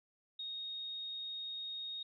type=tone; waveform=sine; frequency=3729 Hz; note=A#7; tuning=in tune; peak=-40 dBFS; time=0.39-2.03 s; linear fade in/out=5 ms; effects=none